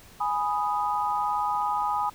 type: chord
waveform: sine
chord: G# minor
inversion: none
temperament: equal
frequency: 830.6 / 987.8 / 1244.5 Hz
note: G#5 / B5 / D#6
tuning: 0 / 0 / 0 cents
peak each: -27 / -29 / -29 dBFS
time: 0.2-2.1 s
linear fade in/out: 10 ms
effects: pink hiss -51 dBFS RMS until 2.14 s